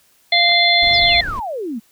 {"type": "harmonic tone", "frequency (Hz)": 694, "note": "F5", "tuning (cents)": -11, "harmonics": [1, 3, 5, 6], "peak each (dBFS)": [-18, -15, -16, -17], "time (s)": [0.32, 1.21], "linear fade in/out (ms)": 5}
{"type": "clicks", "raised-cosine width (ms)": 0.5, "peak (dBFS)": -21, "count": 2, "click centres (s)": [0.493, 0.519]}
{"type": "noise", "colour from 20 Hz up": "brown", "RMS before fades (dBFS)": -29, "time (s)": [0.82, 1.4], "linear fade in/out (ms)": 10}
{"type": "exponential sweep", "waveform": "sine", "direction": "down", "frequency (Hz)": [5588, 207.7], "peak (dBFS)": -22, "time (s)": [0.93, 1.8], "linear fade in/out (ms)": 20}
{"effects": ["white hiss -56 dBFS RMS until 1.91 s"]}